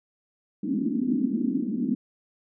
white band-pass noise, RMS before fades -26 dBFS, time 0.63-1.95 s, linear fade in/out 5 ms, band 210 to 280 Hz, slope 48 dB/octave, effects none

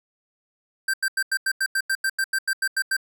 square tone bursts, 1568 Hz, G6, in tune, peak -21 dBFS, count 15, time 0.88-2.967 s, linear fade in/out 5 ms, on 57 ms, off 88 ms, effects none

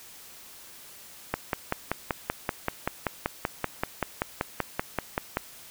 click train, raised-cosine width 0.5 ms, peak -10 dBFS, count 22, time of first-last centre 1.34-5.371 s, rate 5.21 Hz, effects white hiss -48 dBFS RMS until 5.7 s

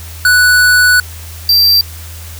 square tone pair in turn, 1480 / 4699 Hz, F#6 / D8, 0 / 0 cents, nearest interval octave + minor sixth, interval 2000 cents, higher second, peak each -6 dBFS, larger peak neither, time 0.25-1 / 1.49-1.81 s, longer first, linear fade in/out 2 ms, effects added 82 Hz sine -27 dBFS peak until 2.39 s + white hiss -33 dBFS RMS until 2.39 s

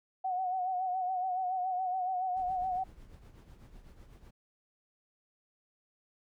sine tone with vibrato, 740 Hz, F#5, in tune, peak -30 dBFS, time 0.24-2.84 s, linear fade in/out 10 ms, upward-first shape sine, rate 7.1 Hz, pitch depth 51 cents each way
brown noise with tremolo, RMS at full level -50 dBFS, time 2.36-4.31 s, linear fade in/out 10 ms, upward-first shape triangle, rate 8 Hz, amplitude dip 65%
effects none

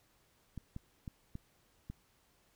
clicks, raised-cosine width 5 ms, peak -30 dBFS, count 5, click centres 0.577 / 0.764 / 1.078 / 1.354 / 1.9 s, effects pink hiss -71 dBFS RMS until 2.55 s

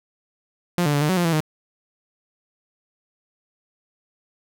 sawtooth tone with pitch steps, 175.6 / 146.9 / 144 / 150.6 / 186.4 / 174.7 / 165.8 / 154.5 Hz, F3 / D3 / D3 / D3 / F#3 / F3 / E3 / D#3, +10 / +1 / -34 / +44 / +13 / +1 / +10 / -12 cents, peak -14 dBFS, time 0.78-1.404 s, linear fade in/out 0 ms, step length 78 ms, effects none

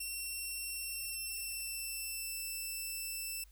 5% pulse tone with pitch glide, 2716 to 2662 Hz, F7 to E7, -49 to +16 cents, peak -30 dBFS, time 0-3.44 s, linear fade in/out 5 ms, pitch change -35 cents, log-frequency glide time 0.74-2.35 s, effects added 50 Hz sine -57 dBFS peak until 3.51 s + white hiss -69 dBFS RMS until 3.51 s

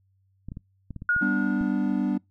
clicks, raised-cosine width 5 ms, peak -24 dBFS, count 8, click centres 0.486 / 0.519 / 0.571 / 0.907 / 0.963 / 1.021 / 1.164 / 1.612 s
sine tone with exponential decay, 1439 Hz, F#6, 49 cents flat, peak -18 dBFS, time 1.09-2.15 s, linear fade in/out 2 ms, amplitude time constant 230 ms
triangle chord, G major, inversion none, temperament equal, 196 / 246.9 / 293.7 Hz, G3 / B3 / D4, 0 / 0 / 0 cents, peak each -25 dBFS, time 1.21-2.18 s, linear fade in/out 10 ms
effects noise-tail reverb RT60 0.2 s tail -26 dB re dry + added 96 Hz sine -63 dBFS peak until 2.3 s

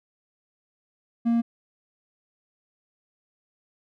triangle tone, 233.1 Hz, A#3, in tune, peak -17 dBFS, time 1.25-1.42 s, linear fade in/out 20 ms, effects none

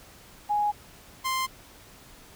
sine / sawtooth tone pair in turn, 830.6 / 1046.5 Hz, G#5 / C6, 0 / 0 cents, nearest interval major third, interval 400 cents, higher second, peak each -22 dBFS, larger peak neither, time 0.49-0.72 / 1.24-1.47 s, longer neither, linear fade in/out 20 ms, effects pink hiss -51 dBFS RMS until 2.35 s

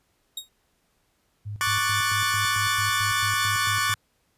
sawtooth tone with exponential decay, 3759 Hz, A#7, 14 cents sharp, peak -24 dBFS, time 0.37-0.49 s, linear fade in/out 5 ms, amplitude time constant 25 ms
sine tone with tremolo, 103.83 Hz, G#2, in tune, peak -30 dBFS, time 1.45-3.95 s, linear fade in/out 20 ms, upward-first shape square, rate 4.5 Hz, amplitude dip 75%
sawtooth chord, D major seventh, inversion third, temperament equal, 1108.7 / 1174.7 / 1480 / 1760 Hz, C#6 / D6 / F#6 / A6, 0 / 0 / 0 / 0 cents, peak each -24 dBFS, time 1.61-3.94 s, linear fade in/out 0 ms
effects pink hiss -69 dBFS RMS until 4.37 s + resampled to 32000 Hz

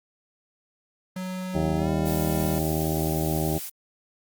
square tone with pitch glide, 185 to 198.28 Hz, F#3 to G3, 0 to +20 cents, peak -30 dBFS, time 1.16-2.59 s, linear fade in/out 5 ms, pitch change +120 cents, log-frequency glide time 1.77-1.89 s
harmonic tone, 79 Hz, D#2, 27 cents sharp, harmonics 1 / 2 / 3 / 4 / 5 / 7 / 8 / 9 / 10, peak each -31 / -27 / -36 / -30 / -32 / -36 / -35 / -38 / -36 dBFS, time 1.54-3.59 s, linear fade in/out 20 ms
blue noise, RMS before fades -35 dBFS, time 2.05-3.7 s, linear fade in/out 20 ms
effects Opus 32 kbps

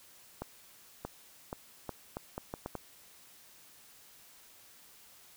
accelerating click train, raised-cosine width 1 ms, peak -23 dBFS, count 9, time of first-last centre 0.42-2.753 s, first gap 630 ms, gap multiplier 0.76, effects white hiss -58 dBFS RMS until 5.36 s

